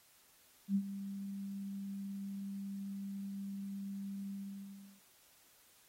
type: tone with ADSR envelope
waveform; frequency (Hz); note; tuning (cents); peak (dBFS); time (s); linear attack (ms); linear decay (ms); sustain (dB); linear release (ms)
sine; 197.5; G3; +13; -27; 0.68-5.01; 74; 63; -13; 700
effects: white hiss -66 dBFS RMS until 5.88 s + AAC 48 kbps